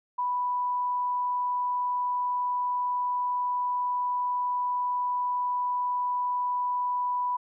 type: tone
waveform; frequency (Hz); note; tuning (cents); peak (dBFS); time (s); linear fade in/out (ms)
sine; 987.8; B5; 0; -25; 0.18-7.37; 10
effects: none